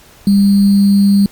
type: tone with sample-and-hold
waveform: sine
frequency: 199.6 Hz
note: G3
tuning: 32 cents sharp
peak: -6 dBFS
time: 0.27-1.26 s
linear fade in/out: 2 ms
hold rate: 4410 Hz
effects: pink hiss -43 dBFS RMS until 1.31 s + Opus 48 kbps